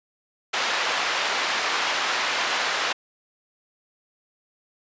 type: band-pass noise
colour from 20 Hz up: pink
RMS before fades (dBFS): -25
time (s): 0.53-2.93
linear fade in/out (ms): 10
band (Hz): 840 to 4400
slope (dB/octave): 12
effects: resampled to 16000 Hz